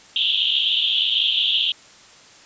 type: band-pass noise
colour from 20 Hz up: pink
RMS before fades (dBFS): -20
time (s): 0.16-1.72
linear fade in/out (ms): 2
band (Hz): 2900 to 3600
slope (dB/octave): 96
effects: white hiss -47 dBFS RMS until 2.45 s + resampled to 16000 Hz